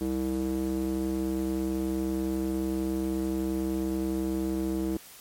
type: tone with band-pass filter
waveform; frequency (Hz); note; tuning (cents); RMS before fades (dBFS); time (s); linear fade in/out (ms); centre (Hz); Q
square; 65.1; C2; -8; -29; 0.01-4.97; 0; 310; 3
effects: white hiss -49 dBFS RMS until 5.2 s + MP3 64 kbps